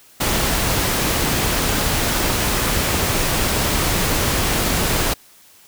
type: noise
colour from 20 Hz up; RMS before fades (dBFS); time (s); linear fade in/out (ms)
pink; -19; 0.2-5.14; 10
effects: white hiss -49 dBFS RMS until 5.67 s